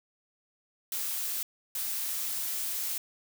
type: noise bursts at uneven times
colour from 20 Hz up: blue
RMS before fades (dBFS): -33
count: 2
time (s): 0.92-1.43 / 1.75-2.98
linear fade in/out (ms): 2
effects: none